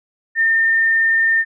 sine tone, 1811 Hz, A6, 49 cents sharp, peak -12 dBFS, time 0.35-1.45 s, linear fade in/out 50 ms, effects none

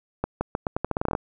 accelerating click train, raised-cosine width 1 ms, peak -10 dBFS, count 14, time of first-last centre 0.24-1.151 s, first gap 170 ms, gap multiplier 0.83, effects none

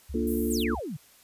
sine tone with vibrato, 69.3 Hz, C#2, in tune, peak -34 dBFS, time 0.09-0.8 s, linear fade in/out 10 ms, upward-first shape triangle, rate 19 Hz, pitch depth 130 cents each way
sine chord, Bb major seventh, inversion none, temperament equal, 233.1 / 293.7 / 349.2 / 440 Hz, Bb3 / D4 / F4 / A4, 0 / 0 / 0 / 0 cents, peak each -28 / -32 / -31 / -33 dBFS, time 0.14-0.75 s, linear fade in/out 5 ms
white high-pass noise, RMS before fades -37 dBFS, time 0.27-0.64 s, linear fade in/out 2 ms, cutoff 11000 Hz, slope 24 dB/octave
sine exponential sweep, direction down, 9610 to 127 Hz, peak -32 dBFS, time 0.5-0.97 s, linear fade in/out 10 ms
effects white hiss -57 dBFS RMS until 1.23 s + resampled to 32000 Hz

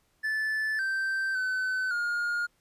triangle tone with pitch steps, 1746 / 1560 / 1516 / 1423 Hz, A6 / G6 / F#6 / F6, -14 / -9 / +42 / +32 cents, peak -25 dBFS, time 0.23-2.47 s, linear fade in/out 20 ms, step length 560 ms, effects pink hiss -70 dBFS RMS until 2.6 s + resampled to 32000 Hz

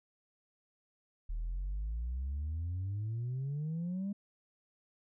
sine exponential sweep, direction up, 37.85 to 204.6 Hz, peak -32 dBFS, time 1.29-4.13 s, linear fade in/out 10 ms, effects tanh soft clip ceiling -32 dBFS

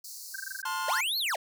pink high-pass noise, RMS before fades -43 dBFS, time 0.04-0.62 s, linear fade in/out 5 ms, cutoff 4300 Hz, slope 96 dB/octave
sine tone bursts, 1568 Hz, G6, in tune, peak -33 dBFS, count 8, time 0.34-0.647 s, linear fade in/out 5 ms, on 20 ms, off 21 ms
45% pulse chord, F major, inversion first, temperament equal with one note detuned, 880 / 1046.5 / 1427.9 Hz, A5 / C6 / F6, 0 / 0 / +38 cents, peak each -36 / -33 / -35 dBFS, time 0.65-1.01 s, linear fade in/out 5 ms
square linear two-way sweep, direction up then down, 500 to 4435 to 500 Hz, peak -28 dBFS, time 0.88-1.36 s, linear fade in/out 5 ms, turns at 1.18 s
effects none

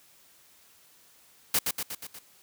white noise with echo, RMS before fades -24 dBFS, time 1.54-1.59 s, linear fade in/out 5 ms, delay 120 ms, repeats 5, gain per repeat -4 dB, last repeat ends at 2.19 s, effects white hiss -59 dBFS RMS until 2.42 s + high-pass 60 Hz 12 dB/octave

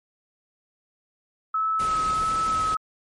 sine tone with vibrato, 1294 Hz, E6, 32 cents flat, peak -21 dBFS, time 1.54-2.77 s, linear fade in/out 5 ms, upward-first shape sine, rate 1.5 Hz, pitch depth 15 cents each way
pink noise, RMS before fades -35 dBFS, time 1.79-2.75 s, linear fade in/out 10 ms
effects MP3 48 kbps

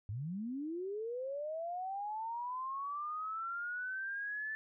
sine linear sweep, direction up, 94 to 1760 Hz, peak -37 dBFS, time 0.09-4.55 s, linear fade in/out 0 ms, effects none

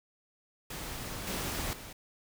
pink noise with level steps, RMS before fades -40 / -35 / -46 dBFS, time 0.7-1.93 s, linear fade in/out 5 ms, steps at 1.27 / 1.73 s, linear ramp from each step 2 ms, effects none

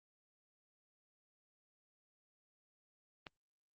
click, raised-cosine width 0.3 ms, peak -30 dBFS, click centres 3.268 s, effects Opus 32 kbps

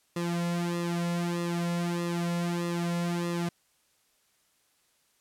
sawtooth tone with flanger, 172.4 Hz, F3, 22 cents flat, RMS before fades -30 dBFS, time 0.16-3.49 s, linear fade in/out 5 ms, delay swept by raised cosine 1.3 to 2.6 ms, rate 1.6 Hz, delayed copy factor -0.9, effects white hiss -69 dBFS RMS until 5.2 s + low-pass 12000 Hz 12 dB/octave

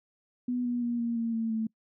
sine tone with pitch steps, 246.9 / 242.5 / 238.2 / 234 / 229.8 / 225.8 / 221.7 Hz, B3 / B3 / A#3 / A#3 / A#3 / A3 / A3, 0 / -31 / +38 / +7 / -25 / +45 / +13 cents, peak -27 dBFS, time 0.48-1.67 s, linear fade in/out 5 ms, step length 170 ms, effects noise-tail reverb RT60 0.1 s tail -25 dB re dry

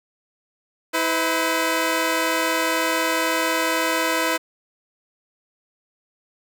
10% pulse tone pair together, 324 / 506 Hz, E4 / B4, -30 / +42 cents, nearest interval minor sixth, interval 772 cents, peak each -14 dBFS, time 0.93-4.38 s, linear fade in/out 20 ms, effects none

